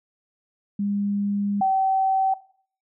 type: tone pair in turn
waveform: sine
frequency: 202.4 / 767.7 Hz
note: G#3 / G5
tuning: -44 / -36 cents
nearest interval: octave + major seventh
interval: 2308 cents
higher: second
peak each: -22 / -17 dBFS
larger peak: second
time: 0.79-1.61 / 1.61-2.34 s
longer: first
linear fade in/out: 5 ms
effects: noise-tail reverb RT60 0.5 s tail -19 dB re dry